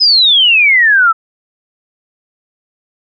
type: exponential sweep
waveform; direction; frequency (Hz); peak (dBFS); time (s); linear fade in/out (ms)
sine; down; 5160 to 1293; -5; 0-1.13; 20
effects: none